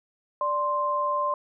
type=tone pair together; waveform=sine; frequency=587.3 / 1046.5 Hz; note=D5 / C6; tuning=0 / 0 cents; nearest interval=minor seventh; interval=1000 cents; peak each=-29 / -24 dBFS; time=0.41-1.34 s; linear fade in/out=2 ms; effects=none